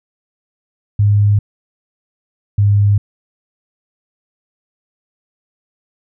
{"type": "tone pair in turn", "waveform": "sine", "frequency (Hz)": [102.9, 101.95], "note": ["G#2", "G#2"], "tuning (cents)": [-16, -32], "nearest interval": "unison", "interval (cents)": 16, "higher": "first", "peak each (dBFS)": -8, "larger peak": "neither", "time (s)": [[0.99, 1.39], [2.58, 2.98]], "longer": "neither", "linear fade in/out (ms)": 5, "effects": []}